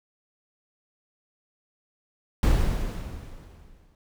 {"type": "noise with exponential decay", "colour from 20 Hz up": "brown", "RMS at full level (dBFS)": -18, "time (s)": [2.43, 3.95], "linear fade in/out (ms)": 1, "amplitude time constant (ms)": 330, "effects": []}